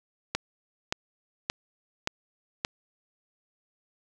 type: click train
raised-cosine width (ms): 0.2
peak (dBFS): -9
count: 5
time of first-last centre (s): 0.35-2.649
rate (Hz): 1.74
effects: none